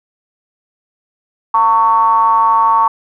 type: ring-modulated tone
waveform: triangle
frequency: 103.83 Hz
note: G#2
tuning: in tune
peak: -3 dBFS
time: 1.54-2.88 s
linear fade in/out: 5 ms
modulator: 1010 Hz
effects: none